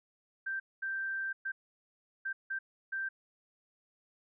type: tone bursts at uneven times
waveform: sine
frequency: 1568 Hz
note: G6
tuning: in tune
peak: -33 dBFS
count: 6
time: 0.46-0.6 / 0.82-1.33 / 1.45-1.52 / 2.25-2.33 / 2.5-2.59 / 2.92-3.09 s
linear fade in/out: 10 ms
effects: none